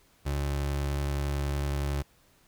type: tone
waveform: 30% pulse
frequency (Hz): 70.8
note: C#2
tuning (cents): +37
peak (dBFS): -25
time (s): 0.25-2.03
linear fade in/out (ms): 20
effects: pink hiss -63 dBFS RMS until 2.47 s